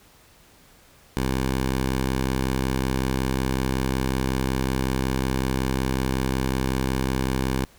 10% pulse tone, 65.41 Hz, C2, in tune, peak -14 dBFS, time 1.17-7.65 s, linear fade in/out 0 ms, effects pink hiss -54 dBFS RMS until 7.78 s

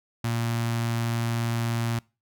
sawtooth tone with notch filter, 116.54 Hz, A#2, in tune, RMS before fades -27 dBFS, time 0.24-1.99 s, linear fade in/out 5 ms, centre 460 Hz, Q 1.5, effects noise-tail reverb RT60 0.3 s tail -24 dB re dry

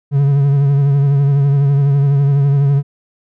triangle tone with vibrato, 140.4 Hz, C#3, 22 cents sharp, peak -7 dBFS, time 0.11-2.83 s, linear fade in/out 50 ms, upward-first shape triangle, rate 12 Hz, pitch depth 51 cents each way, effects none

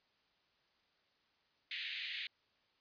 pink band-pass noise, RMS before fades -43 dBFS, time 1.71-2.27 s, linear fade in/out 2 ms, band 1900 to 4100 Hz, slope 48 dB/octave, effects white hiss -75 dBFS RMS until 2.8 s + resampled to 11025 Hz

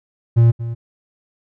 triangle tone with echo, 116.54 Hz, A#2, in tune, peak -6 dBFS, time 0.36-0.52 s, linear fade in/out 20 ms, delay 230 ms, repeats 1, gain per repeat -14 dB, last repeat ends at 0.75 s, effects none

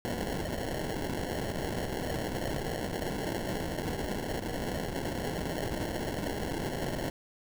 white noise with sample-and-hold, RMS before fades -34 dBFS, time 0.05-7.1 s, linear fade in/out 0 ms, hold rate 1225 Hz, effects none

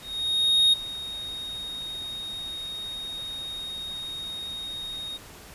triangle tone with ADSR envelope, 3729 Hz, A#7, in tune, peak -14 dBFS, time 0.01-5.18 s, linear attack 720 ms, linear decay 12 ms, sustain -17 dB, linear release 21 ms, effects pink hiss -46 dBFS RMS until 5.54 s + resampled to 32000 Hz

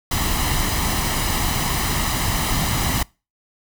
pink noise with comb filter, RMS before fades -21 dBFS, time 0.11-3.03 s, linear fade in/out 5 ms, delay 1 ms, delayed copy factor +0.55, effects noise-tail reverb RT60 0.3 s tail -25 dB re dry

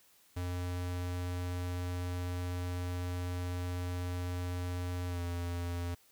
square tone with pitch glide, 89.2 to 86.96 Hz, F2 to F2, +37 to -7 cents, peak -35 dBFS, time 0.36-5.95 s, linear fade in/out 10 ms, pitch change -44 cents, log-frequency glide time 5.08-5.21 s, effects white hiss -65 dBFS RMS until 6.11 s

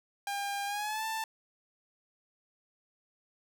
sawtooth tone with pitch glide, 803 to 885.9 Hz, G5 to A5, +41 to +12 cents, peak -29 dBFS, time 0.27-1.24 s, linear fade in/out 2 ms, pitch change +171 cents, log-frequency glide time 0.66-1.05 s, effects none

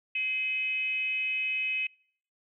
sine tone with frequency modulation, 2542 Hz, D#7, 36 cents sharp, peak -27 dBFS, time 0.15-1.87 s, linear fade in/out 5 ms, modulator 457 Hz, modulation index 0.43, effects noise-tail reverb RT60 0.6 s tail -26 dB re dry

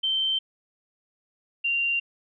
sine tone pair in turn, 3112 / 2772 Hz, G7 / F7, -13 / -14 cents, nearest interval major second, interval 201 cents, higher first, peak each -22 dBFS, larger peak neither, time 0.03-0.39 / 1.64-2 s, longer neither, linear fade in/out 10 ms, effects none

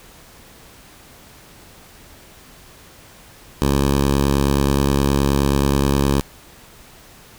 10% pulse tone with notch filter, 69.5 Hz, C#2, 5 cents sharp, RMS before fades -17 dBFS, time 3.62-6.21 s, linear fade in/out 0 ms, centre 2000 Hz, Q 2, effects pink hiss -45 dBFS RMS until 7.38 s

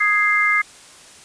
sine chord, Ab major, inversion second, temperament equal, 1244.5 / 1661.2 / 2093 Hz, Eb6 / Ab6 / C7, 0 / 0 / 0 cents, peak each -21 / -21 / -16 dBFS, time 0-0.62 s, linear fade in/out 10 ms, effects white hiss -44 dBFS RMS until 1.24 s + resampled to 22050 Hz

